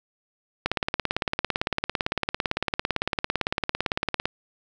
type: click train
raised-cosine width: 0.3 ms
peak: -7 dBFS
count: 65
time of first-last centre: 0.66-4.256 s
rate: 17.8 Hz
effects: none